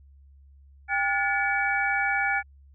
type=tone cluster; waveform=sine; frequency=795 / 1439 / 1727 / 2274 Hz; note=G5 / F#6 / A6 / C#7; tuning=+24 / -49 / -33 / +44 cents; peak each=-28 dBFS; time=0.88-2.43 s; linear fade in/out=50 ms; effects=added 69 Hz sine -50 dBFS peak until 2.74 s